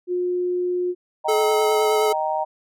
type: tone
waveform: sine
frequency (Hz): 358.3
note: F4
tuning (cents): +44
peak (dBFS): -20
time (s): 0.07-0.95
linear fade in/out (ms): 50
type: chord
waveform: sine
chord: Eb major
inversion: none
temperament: just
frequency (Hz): 622.3 / 777.8 / 933.4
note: Eb5 / G5 / Bb5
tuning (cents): 0 / -14 / +2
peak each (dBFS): -25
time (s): 1.24-2.45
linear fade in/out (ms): 20
type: tone with vibrato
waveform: square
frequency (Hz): 430.6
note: A4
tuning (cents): -37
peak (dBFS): -19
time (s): 1.28-2.13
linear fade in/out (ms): 10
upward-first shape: sine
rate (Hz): 9.6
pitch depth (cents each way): 16
effects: none